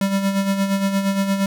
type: tone with tremolo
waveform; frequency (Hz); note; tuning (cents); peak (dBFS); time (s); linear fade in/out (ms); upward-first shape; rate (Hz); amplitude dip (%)
square; 196; G3; 0; -16; 0.01-1.46; 2; sine; 8.6; 55
effects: none